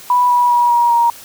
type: tone with pitch steps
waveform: sine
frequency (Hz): 985 / 973.7 / 962.5 / 951.4 / 940.5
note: B5 / B5 / B5 / A#5 / A#5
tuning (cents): -5 / -25 / -45 / +35 / +15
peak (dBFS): -9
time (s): 0.1-1.1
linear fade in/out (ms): 2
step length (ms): 200
effects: white hiss -37 dBFS RMS until 1.24 s